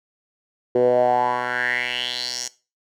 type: tone with band-pass filter sweep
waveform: 10% pulse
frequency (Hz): 123.47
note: B2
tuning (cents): 0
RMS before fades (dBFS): -21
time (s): 0.75-2.48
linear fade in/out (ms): 5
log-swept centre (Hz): 420 to 6300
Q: 5.2
effects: noise-tail reverb RT60 0.3 s tail -18 dB re dry